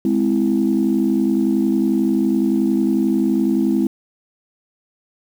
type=chord; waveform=sine; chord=Ab augmented; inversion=none; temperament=equal with one note detuned; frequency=207.7 / 259.1 / 329.6 Hz; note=Ab3 / C4 / E4; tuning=0 / -17 / 0 cents; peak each=-18 dBFS; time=0.05-3.87 s; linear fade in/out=2 ms; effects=tanh soft clip ceiling -7 dBFS + 7-bit